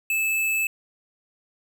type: tone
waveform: square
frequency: 2617 Hz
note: E7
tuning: 13 cents flat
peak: -22 dBFS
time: 0.1-0.67 s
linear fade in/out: 2 ms
effects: none